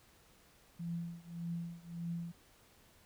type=tone with tremolo; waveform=sine; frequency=169.8 Hz; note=F3; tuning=48 cents flat; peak=-35 dBFS; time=0.79-2.32 s; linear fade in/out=10 ms; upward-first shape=triangle; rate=1.7 Hz; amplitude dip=95%; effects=pink hiss -65 dBFS RMS until 3.05 s